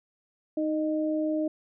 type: tone pair together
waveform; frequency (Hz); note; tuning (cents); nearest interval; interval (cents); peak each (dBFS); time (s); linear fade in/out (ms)
sine; 311.1 / 615.4; D#4 / D#5; 0 / -19; octave; 1181; -26 / -30; 0.57-1.48; 5
effects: none